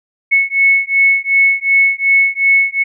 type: beating tone pair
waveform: sine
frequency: 2200 / 2202.7 Hz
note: C#7 / C#7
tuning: -14 / -12 cents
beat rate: 2.7 Hz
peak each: -12 dBFS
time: 0.31-2.84 s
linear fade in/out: 20 ms
effects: none